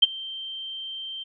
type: tone with ADSR envelope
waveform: sine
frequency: 3136 Hz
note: G7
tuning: in tune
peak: -9 dBFS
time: 0.02-1.24 s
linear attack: 11 ms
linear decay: 24 ms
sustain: -23 dB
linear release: 16 ms
effects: none

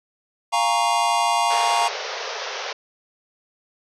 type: chord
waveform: square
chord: Bb minor seventh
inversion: second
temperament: equal with one note detuned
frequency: 698.5 / 820.6 / 932.3 / 1108.7 Hz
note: F5 / Ab5 / Bb5 / Db6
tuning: 0 / -21 / 0 / 0 cents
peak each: -24 / -26 / -22 / -26 dBFS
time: 0.52-1.89 s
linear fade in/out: 20 ms
type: band-pass noise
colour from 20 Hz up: pink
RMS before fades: -30 dBFS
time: 1.5-2.73 s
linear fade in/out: 5 ms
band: 410 to 6100 Hz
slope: 96 dB/octave
effects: resampled to 22050 Hz

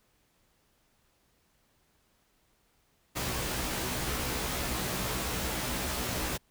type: noise with comb filter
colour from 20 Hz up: pink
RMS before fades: -33 dBFS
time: 3.15-6.38 s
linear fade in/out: 20 ms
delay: 16 ms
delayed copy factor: +0.95
effects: pink hiss -70 dBFS RMS until 6.5 s

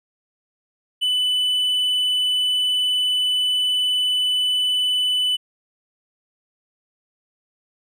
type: tone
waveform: triangle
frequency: 2993 Hz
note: F#7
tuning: 19 cents sharp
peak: -16 dBFS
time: 1.01-5.37 s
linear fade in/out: 20 ms
effects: none

